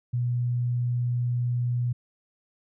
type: tone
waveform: sine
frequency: 121.9 Hz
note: B2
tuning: 22 cents flat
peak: -23 dBFS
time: 0.13-1.93 s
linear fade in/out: 10 ms
effects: none